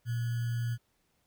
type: tone with sample-and-hold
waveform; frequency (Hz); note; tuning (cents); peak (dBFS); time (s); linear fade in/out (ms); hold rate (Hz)
sine; 117.9; A#2; +20; -29; 0.05-0.78; 50; 1575
effects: pink hiss -74 dBFS RMS until 1.26 s